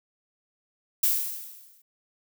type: noise with exponential decay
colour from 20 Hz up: violet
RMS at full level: -20 dBFS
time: 1.03-1.82 s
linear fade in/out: 5 ms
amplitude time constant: 170 ms
effects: none